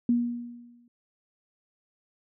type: tone with exponential decay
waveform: sine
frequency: 239.2 Hz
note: A#3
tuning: 45 cents sharp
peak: -18 dBFS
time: 0.09-0.88 s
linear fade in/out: 2 ms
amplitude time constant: 170 ms
effects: none